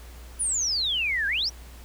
sine exponential two-way sweep, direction down then up, 10190 to 1565 to 5930 Hz, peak -23 dBFS, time 0.39-1.5 s, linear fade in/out 20 ms, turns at 1.27 s, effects added 60 Hz sine -42 dBFS peak until 1.84 s + pink hiss -50 dBFS RMS until 1.84 s

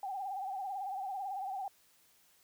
sine tone with vibrato, 778 Hz, G5, 13 cents flat, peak -36 dBFS, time 0.03-1.68 s, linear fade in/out 2 ms, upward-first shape sine, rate 18 Hz, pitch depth 80 cents each way, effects white hiss -67 dBFS RMS until 2.43 s

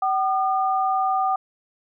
sine tone pair together, 763.5 / 1212 Hz, G5 / D#6, -46 / -46 cents, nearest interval minor sixth, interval 800 cents, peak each -20 / -24 dBFS, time 0.02-1.36 s, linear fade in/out 5 ms, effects none

